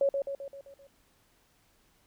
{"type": "tone with echo", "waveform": "sine", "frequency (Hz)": 554.4, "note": "C#5", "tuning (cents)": 0, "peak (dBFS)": -22, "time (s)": [0.01, 0.09], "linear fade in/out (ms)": 2, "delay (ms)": 130, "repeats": 6, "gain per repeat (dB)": -5, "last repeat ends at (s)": 0.87, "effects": ["pink hiss -67 dBFS RMS until 2.06 s"]}